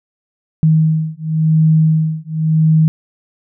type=beating tone pair; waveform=sine; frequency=157.6 / 158.53 Hz; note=D#3 / D#3; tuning=+23 / +33 cents; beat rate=0.93 Hz; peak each=-13 dBFS; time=0.63-2.88 s; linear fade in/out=0 ms; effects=none